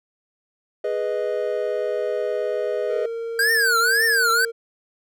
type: chord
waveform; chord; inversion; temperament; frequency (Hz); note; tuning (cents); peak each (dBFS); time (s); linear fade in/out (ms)
triangle; G# minor; none; equal; 415.3 / 493.9 / 622.3; G#4 / B4 / D#5; 0 / 0 / 0; -24; 0.84-3.06; 5
type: tone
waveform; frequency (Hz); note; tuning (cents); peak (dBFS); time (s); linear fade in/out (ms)
triangle; 460; A#4; -23; -24; 2.89-4.52; 20
type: tone with vibrato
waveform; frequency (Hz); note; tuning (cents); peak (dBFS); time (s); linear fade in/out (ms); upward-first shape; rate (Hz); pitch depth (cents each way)
square; 1566; G6; -2; -17; 3.39-4.45; 2; triangle; 1.9; 280
effects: none